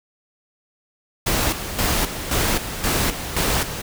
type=noise with tremolo; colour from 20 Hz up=pink; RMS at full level=-20 dBFS; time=1.26-3.82 s; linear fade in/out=10 ms; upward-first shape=square; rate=1.9 Hz; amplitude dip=65%; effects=none